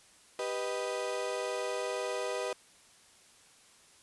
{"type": "chord", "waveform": "35% pulse", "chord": "G augmented", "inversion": "none", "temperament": "equal", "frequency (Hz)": [392, 493.9, 622.3], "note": ["G4", "B4", "D#5"], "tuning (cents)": [0, 0, 0], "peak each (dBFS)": [-37, -34, -36], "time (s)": [0.39, 2.53], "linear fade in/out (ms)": 2, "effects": ["white hiss -60 dBFS RMS until 4.02 s", "resampled to 24000 Hz"]}